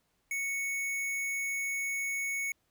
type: tone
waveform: square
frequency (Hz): 2217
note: C#7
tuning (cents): 0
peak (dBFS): -32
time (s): 0.31-2.52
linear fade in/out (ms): 2
effects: pink hiss -75 dBFS RMS until 2.7 s